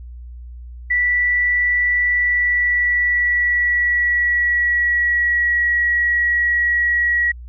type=tone with pitch glide; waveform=sine; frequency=1962 to 1917.2 Hz; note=B6 to A#6; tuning=-12 to +48 cents; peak=-14 dBFS; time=0.9-7.32 s; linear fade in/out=10 ms; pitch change=-40 cents; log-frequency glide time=2.11-5.67 s; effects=added 60 Hz sine -32 dBFS peak until 7.48 s